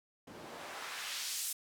white noise with band-pass filter sweep, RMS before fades -42 dBFS, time 0.27-1.53 s, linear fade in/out 5 ms, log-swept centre 210 to 9700 Hz, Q 0.84, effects none

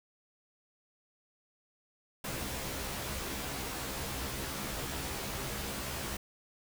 pink noise with comb filter, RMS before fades -38 dBFS, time 2.24-6.17 s, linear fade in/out 5 ms, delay 15 ms, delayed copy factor +1, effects none

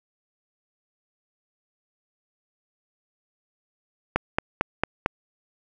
click train, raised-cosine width 0.5 ms, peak -5 dBFS, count 5, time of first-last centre 4.16-5.061 s, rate 4.44 Hz, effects none

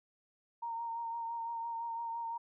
sine tone with vibrato, 925 Hz, A#5, 14 cents flat, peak -36 dBFS, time 0.62-2.38 s, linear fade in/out 10 ms, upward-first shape sine, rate 5.9 Hz, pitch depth 23 cents each way, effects none

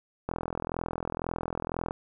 click train, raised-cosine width 1 ms, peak -17 dBFS, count 69, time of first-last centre 0.29-1.909 s, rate 42 Hz, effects none

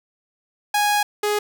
sawtooth tone pair in turn, 828 / 416.9 Hz, G#5 / G#4, -5 / +7 cents, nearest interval octave, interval 1188 cents, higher first, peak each -13 / -15 dBFS, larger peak first, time 0.74-1.03 / 1.23-1.39 s, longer first, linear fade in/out 5 ms, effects none

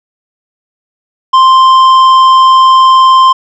triangle tone with tanh clipping, 1046.5 Hz, C6, in tune, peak -3 dBFS, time 1.33-3.33 s, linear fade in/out 10 ms, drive 12 dB, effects none

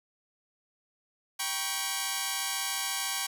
5% pulse tone cluster, 784 / 962 / 1109 Hz, G5 / B5 / C#6, 0 / -46 / 0 cents, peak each -22 / -24 / -22 dBFS, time 1.39-3.27 s, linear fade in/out 10 ms, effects none

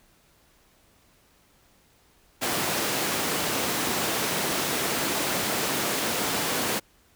pink high-pass noise, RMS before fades -27 dBFS, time 2.41-6.8 s, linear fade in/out 20 ms, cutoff 210 Hz, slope 12 dB/octave, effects pink hiss -61 dBFS RMS until 7.15 s

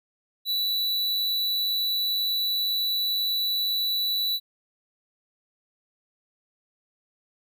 square tone, 3951 Hz, B7, in tune, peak -24 dBFS, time 0.45-4.4 s, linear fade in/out 50 ms, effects none

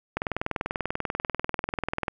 click train, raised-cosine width 0.5 ms, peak -12 dBFS, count 40, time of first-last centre 0.17-2.082 s, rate 20.4 Hz, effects none

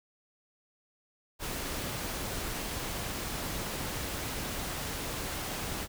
pink noise, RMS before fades -36 dBFS, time 1.39-5.88 s, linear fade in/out 50 ms, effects none

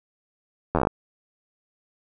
slowing click train, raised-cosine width 1 ms, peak -7 dBFS, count 9, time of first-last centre 0.75-0.871 s, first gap 11 ms, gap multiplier 1.09, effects none

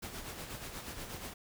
pink noise with tremolo, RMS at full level -42 dBFS, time 0.02-1.34 s, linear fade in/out 10 ms, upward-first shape sine, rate 8.3 Hz, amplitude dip 50%, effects none

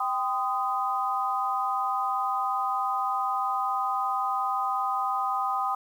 sine chord, C minor, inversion second, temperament equal with one note detuned, 784 / 1021.4 / 1244.5 Hz, G5 / C6 / Eb6, 0 / -42 / 0 cents, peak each -29 / -31 / -28 dBFS, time 0-5.75 s, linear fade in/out 5 ms, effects 9-bit

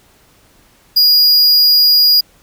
square tone, 4875 Hz, D#8, 36 cents flat, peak -7 dBFS, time 0.96-2.21 s, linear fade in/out 10 ms, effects pink hiss -50 dBFS RMS until 2.42 s

